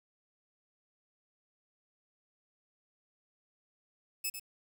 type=tone with echo; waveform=5% pulse; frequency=2600 Hz; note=E7; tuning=24 cents flat; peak=-23 dBFS; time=4.24-4.3 s; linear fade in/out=10 ms; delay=98 ms; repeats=1; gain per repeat=-8 dB; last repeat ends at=4.398 s; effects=9-bit